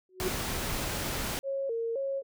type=tone with exponential growth; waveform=sine; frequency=370.7 Hz; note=F#4; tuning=3 cents sharp; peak=-25 dBFS; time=0.09-0.28 s; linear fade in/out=2 ms; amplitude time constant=40 ms
type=noise; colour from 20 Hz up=pink; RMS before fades=-33 dBFS; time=0.2-1.39 s; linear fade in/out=0 ms
type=tone with vibrato; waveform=sine; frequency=501 Hz; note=B4; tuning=25 cents sharp; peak=-29 dBFS; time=1.43-2.23 s; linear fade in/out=50 ms; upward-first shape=square; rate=1.9 Hz; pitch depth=150 cents each way
effects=none